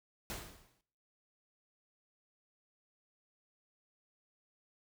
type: noise with exponential decay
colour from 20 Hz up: pink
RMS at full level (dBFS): -39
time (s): 0.3-0.81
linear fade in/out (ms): 0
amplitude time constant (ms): 110
effects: noise-tail reverb RT60 0.7 s tail -21 dB re dry